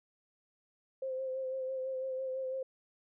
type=tone with vibrato; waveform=sine; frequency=523.3 Hz; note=C5; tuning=in tune; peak=-34 dBFS; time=1.02-2.63 s; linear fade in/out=5 ms; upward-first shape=sine; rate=6 Hz; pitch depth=26 cents each way; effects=none